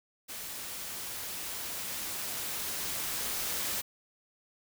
white noise with level ramp, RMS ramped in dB -41 to -33 dBFS, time 0.28-3.82 s, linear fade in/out 20 ms, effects none

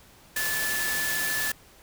sine tone in noise, 1738 Hz, A6, 22 cents flat, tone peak -28 dBFS, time 0.36-1.52 s, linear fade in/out 5 ms, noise white, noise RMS -30 dBFS, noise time 0.36-1.52 s, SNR -1 dB, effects pink hiss -54 dBFS RMS until 1.82 s

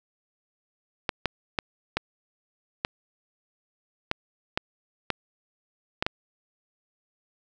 clicks, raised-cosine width 0.3 ms, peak -8 dBFS, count 10, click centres 1.092 / 1.257 / 1.588 / 1.97 / 2.849 / 4.114 / 4.575 / 5.103 / 6.025 / 6.065 s, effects none

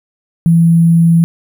sine tone with sample-and-hold, 167 Hz, E3, 23 cents sharp, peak -5 dBFS, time 0.46-1.24 s, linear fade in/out 0 ms, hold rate 11025 Hz, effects none

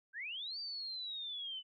sine linear two-way sweep, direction up then down, 1523 to 4684 to 2975 Hz, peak -40 dBFS, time 0.13-1.63 s, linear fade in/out 50 ms, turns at 0.59 s, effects none

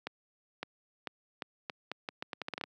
accelerating click train, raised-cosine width 0.3 ms, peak -20 dBFS, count 15, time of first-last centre 0.07-2.638 s, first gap 560 ms, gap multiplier 0.79, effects high-pass 200 Hz 12 dB/octave

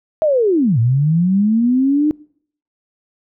sine linear two-way sweep, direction down then up, 646 to 110.4 to 307.7 Hz, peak -11 dBFS, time 0.22-2.11 s, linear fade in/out 0 ms, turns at 0.79 s, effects noise-tail reverb RT60 0.6 s tail -25 dB re dry

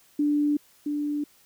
sine tone with echo, 293.7 Hz, D4, in tune, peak -20 dBFS, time 0.19-0.57 s, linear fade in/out 5 ms, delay 670 ms, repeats 1, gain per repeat -5 dB, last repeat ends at 1.24 s, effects white hiss -59 dBFS RMS until 1.45 s

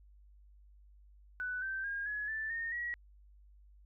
sine tone with pitch steps, 1492 / 1555.4 / 1621.4 / 1690.3 / 1762 / 1836.9 / 1914.9 Hz, F#6 / G6 / G#6 / G#6 / A6 / A#6 / A#6, +14 / -14 / -42 / +30 / +2 / -26 / +46 cents, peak -35 dBFS, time 1.4-2.94 s, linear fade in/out 0 ms, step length 220 ms, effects added 50 Hz sine -57 dBFS peak until 3.85 s

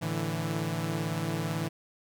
sawtooth chord, A suspended fourth, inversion none, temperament equal with one note detuned, 110.77 / 146.83 / 164.81 Hz, A2 / D3 / E3, +12 / 0 / 0 cents, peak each -32 / -31 / -28 dBFS, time 0.01-1.69 s, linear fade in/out 20 ms, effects none

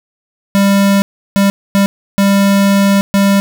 square tone bursts at uneven times, 198.3 Hz, G3, 20 cents sharp, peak -8 dBFS, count 5, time 0.55-1.02 / 1.36-1.5 / 1.75-1.86 / 2.18-3.01 / 3.14-3.4 s, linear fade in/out 0 ms, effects none

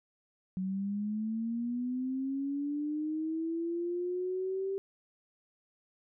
sine linear sweep, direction up, 185 to 392 Hz, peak -31 dBFS, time 0.57-4.78 s, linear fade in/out 0 ms, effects none

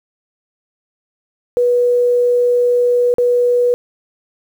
sine tone with dropouts, 487.6 Hz, B4, 22 cents flat, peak -10 dBFS, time 1.57-3.74 s, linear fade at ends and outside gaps 0 ms, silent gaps 3.14-3.183 s, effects 7-bit

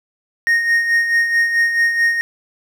triangle tone with tremolo, 1857 Hz, A#6, 7 cents flat, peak -9 dBFS, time 0.47-2.21 s, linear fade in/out 0 ms, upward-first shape sine, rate 4.6 Hz, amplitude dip 55%, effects none

